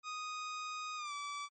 sawtooth tone with pitch glide, 1244.5 to 1154.5 Hz, D#6 to D6, 0 to -30 cents, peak -36 dBFS, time 0.03-1.49 s, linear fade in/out 50 ms, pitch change -130 cents, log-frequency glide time 0.96-1.13 s, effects MP3 32 kbps

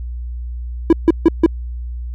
triangle tone bursts, 329.6 Hz, E4, in tune, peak -3 dBFS, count 4, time 0.9-1.462 s, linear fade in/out 2 ms, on 28 ms, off 150 ms, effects added 60 Hz sine -23 dBFS peak until 2.14 s

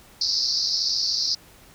pink band-pass noise, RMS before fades -24 dBFS, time 0.21-1.35 s, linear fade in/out 5 ms, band 4300 to 5500 Hz, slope 96 dB/octave, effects pink hiss -51 dBFS RMS until 1.74 s

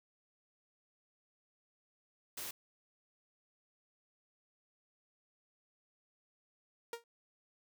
white noise, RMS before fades -43 dBFS, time 2.37-2.51 s, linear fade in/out 5 ms
sawtooth tone with exponential decay, 467.6 Hz, A#4, 5 cents sharp, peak -33 dBFS, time 6.93-7.04 s, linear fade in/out 2 ms, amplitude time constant 23 ms
effects none

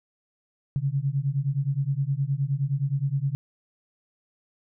sine beating tone pair, 133.9 / 143.5 Hz, C3 / D3, +40 / -40 cents, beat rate 9.6 Hz, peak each -26 dBFS, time 0.76-3.35 s, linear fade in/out 0 ms, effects none

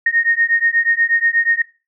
sine beating tone pair, 1849 / 1857.3 Hz, A#6 / A#6, -15 / -7 cents, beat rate 8.3 Hz, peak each -16 dBFS, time 0.06-1.62 s, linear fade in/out 5 ms, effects noise-tail reverb RT60 0.3 s tail -19 dB re dry

